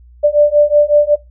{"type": "beating tone pair", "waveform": "sine", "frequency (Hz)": [587.3, 592.7], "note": ["D5", "D5"], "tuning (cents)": [0, 16], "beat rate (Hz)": 5.4, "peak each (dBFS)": -10, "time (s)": [0.23, 1.16], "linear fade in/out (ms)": 20, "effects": ["noise-tail reverb RT60 0.2 s tail -18 dB re dry", "added 60 Hz sine -39 dBFS peak until 1.3 s"]}